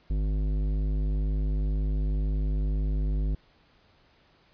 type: tone with tanh clipping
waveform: sine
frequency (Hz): 51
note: G#1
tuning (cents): -31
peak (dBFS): -26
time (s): 0.1-3.35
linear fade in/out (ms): 5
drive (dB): 14
effects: pink hiss -62 dBFS RMS until 4.53 s + resampled to 11025 Hz